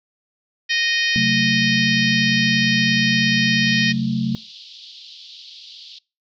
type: harmonic tone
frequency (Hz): 620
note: D#5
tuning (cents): -6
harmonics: 3 / 4 / 5 / 6 / 7 / 8 / 9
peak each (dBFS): -21 / -23 / -25 / -27 / -28 / -29 / -30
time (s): 0.69-3.93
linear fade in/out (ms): 20
type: chord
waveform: sine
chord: F# diminished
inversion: second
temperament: just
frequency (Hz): 133.2 / 185 / 222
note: C3 / F#3 / A3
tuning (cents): +31 / 0 / +16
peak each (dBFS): -24 / -24 / -21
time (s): 1.16-4.35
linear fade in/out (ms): 0
type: band-pass noise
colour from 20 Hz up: pink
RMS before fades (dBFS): -41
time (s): 3.65-5.99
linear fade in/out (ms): 10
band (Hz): 3200 to 4800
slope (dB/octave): 48
effects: noise-tail reverb RT60 0.3 s tail -24 dB re dry